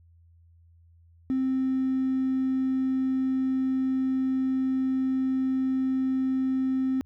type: tone with hard clipping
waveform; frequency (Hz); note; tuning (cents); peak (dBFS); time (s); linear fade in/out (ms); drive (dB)
triangle; 262.3; C4; +4; -23; 1.3-7.01; 0; 3
effects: added 84 Hz sine -54 dBFS peak until 7.05 s